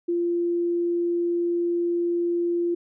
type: tone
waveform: sine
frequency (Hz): 345.2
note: F4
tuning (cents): -20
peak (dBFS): -21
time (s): 0.08-2.75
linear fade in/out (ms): 10
effects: none